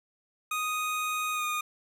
25% pulse tone with pitch glide, 1244.5 to 1226.7 Hz, D#6 to D#6, 0 to -25 cents, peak -25 dBFS, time 0.51-1.61 s, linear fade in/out 5 ms, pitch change -25 cents, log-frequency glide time 1.33-1.43 s, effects 9-bit

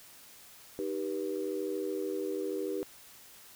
sine chord, Eb augmented, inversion none, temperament equal with one note detuned, 311.1 / 392 / 485.1 Hz, Eb4 / G4 / B4, 0 / 0 / -31 cents, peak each -37 / -34 / -37 dBFS, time 0.79-2.83 s, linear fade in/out 0 ms, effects tanh soft clip ceiling -22 dBFS + white hiss -54 dBFS RMS until 3.55 s

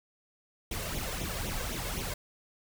pink noise with flanger, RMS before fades -35 dBFS, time 0.71-2.14 s, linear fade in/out 5 ms, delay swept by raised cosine 0.31 to 1.91 ms, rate 3.9 Hz, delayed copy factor +0.7, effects none

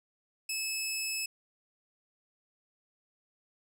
15% pulse tone, 2600 Hz, E7, 24 cents flat, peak -25 dBFS, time 0.49-1.26 s, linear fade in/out 5 ms, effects none

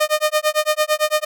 sawtooth tone with tremolo, 611 Hz, D#5, 32 cents flat, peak -9 dBFS, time 0-1.25 s, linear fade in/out 10 ms, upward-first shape sine, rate 8.9 Hz, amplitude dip 100%, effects none

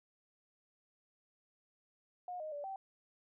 sine tone with pitch steps, 719 / 620 / 580 / 774 Hz, F#5 / D#5 / D5 / G5, -50 / -6 / -22 / -22 cents, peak -40 dBFS, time 2.28-2.76 s, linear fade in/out 2 ms, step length 120 ms, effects none

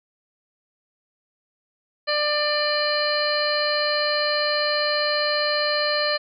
harmonic tone, 595 Hz, D5, 22 cents sharp, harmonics 1 / 2 / 3 / 4 / 5 / 7 / 8, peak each -24 / -29 / -27 / -33 / -33 / -25 / -33 dBFS, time 2.07-6.18 s, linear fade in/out 20 ms, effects none

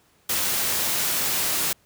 white noise, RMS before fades -24 dBFS, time 0.29-1.73 s, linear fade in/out 5 ms, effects pink hiss -61 dBFS RMS until 1.85 s + high-pass 60 Hz 12 dB/octave

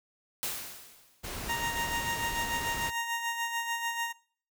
white noise with exponential decay, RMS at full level -32 dBFS, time 0.43-1.31 s, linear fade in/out 0 ms, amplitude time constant 190 ms
pink noise, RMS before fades -38 dBFS, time 1.23-2.91 s, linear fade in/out 20 ms
20% pulse tone with tremolo, 932.3 Hz, A#5, in tune, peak -24 dBFS, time 1.48-4.13 s, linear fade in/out 20 ms, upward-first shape sine, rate 6.8 Hz, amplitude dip 50%
effects noise-tail reverb RT60 0.5 s tail -21 dB re dry

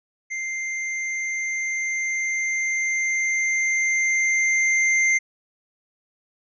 square tone with level ramp, 2093 Hz, C7, in tune, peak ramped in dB -27 to -17 dBFS, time 0.3-5.19 s, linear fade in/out 20 ms, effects resampled to 16000 Hz

